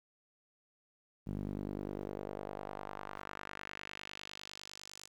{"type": "tone with band-pass filter sweep", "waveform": "sawtooth", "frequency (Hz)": 49.93, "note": "G1", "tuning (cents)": 33, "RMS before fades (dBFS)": -44, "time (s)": [1.26, 5.08], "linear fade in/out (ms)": 20, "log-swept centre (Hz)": [190, 7200], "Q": 1.4, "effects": ["11-bit"]}